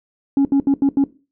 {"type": "tone bursts at uneven times", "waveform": "sine", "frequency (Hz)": 277.2, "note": "C#4", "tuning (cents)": 0, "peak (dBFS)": -9, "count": 5, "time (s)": [[0.37, 0.45], [0.52, 0.6], [0.67, 0.74], [0.82, 0.89], [0.97, 1.04]], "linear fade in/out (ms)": 2, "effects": ["noise-tail reverb RT60 0.3 s tail -17 dB re dry", "tanh soft clip ceiling -10 dBFS"]}